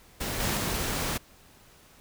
pink noise with level steps, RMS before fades -32 / -28 / -30 dBFS, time 0.2-1.18 s, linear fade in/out 10 ms, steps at 0.4 / 0.57 s, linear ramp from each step 5 ms, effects pink hiss -56 dBFS RMS until 2 s

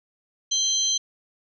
sine tone cluster, 3171 / 4077 / 6140 Hz, G7 / C8 / G8, +19 / -46 / -37 cents, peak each -25 / -28 / -23 dBFS, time 0.51-0.98 s, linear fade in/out 10 ms, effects none

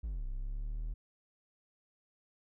triangle linear two-way sweep, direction down then up, 59.9 to 31.38 to 40.75 Hz, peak -33 dBFS, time 0.03-0.94 s, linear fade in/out 10 ms, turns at 0.25 s, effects none

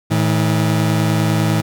30% pulse tone pair together, 110 / 160 Hz, A2 / D#3, 0 / +49 cents, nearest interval tritone, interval 649 cents, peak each -14 dBFS, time 0.1-1.62 s, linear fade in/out 20 ms, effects none

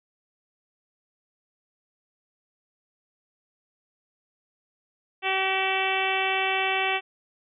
harmonic tone, 382.3 Hz, G4, 43 cents flat, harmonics 1 / 2 / 3 / 4 / 5 / 6 / 7 / 8 / 9, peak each -32 / -28 / -34 / -35 / -32 / -30 / -29 / -34 / -38 dBFS, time 5.22-7.01 s, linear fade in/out 50 ms, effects none

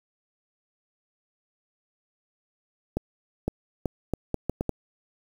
accelerating click train, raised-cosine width 2 ms, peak -12 dBFS, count 8, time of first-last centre 2.97-4.693 s, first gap 510 ms, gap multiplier 0.74, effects 7-bit

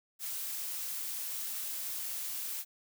blue noise, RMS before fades -38 dBFS, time 0.19-2.65 s, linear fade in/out 50 ms, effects none

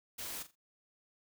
white noise with echo, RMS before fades -42 dBFS, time 0.18-0.43 s, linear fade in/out 10 ms, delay 42 ms, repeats 3, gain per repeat -12 dB, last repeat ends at 0.556 s, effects none

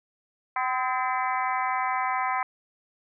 harmonic tone with a mistuned harmonic, 255.5 Hz, C4, 41 cents flat, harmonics 3 / 4 / 5 / 6 / 7 / 8 / 9, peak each -29 / -28 / -32 / -38 / -39 / -34 / -39 dBFS, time 0.56-2.43 s, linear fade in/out 2 ms, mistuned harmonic 6, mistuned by +71 cents, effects none

